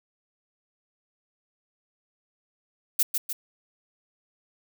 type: noise with echo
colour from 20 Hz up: violet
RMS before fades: -21 dBFS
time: 2.99-3.03 s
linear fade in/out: 5 ms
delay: 150 ms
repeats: 2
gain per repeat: -5 dB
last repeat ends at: 3.33 s
effects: none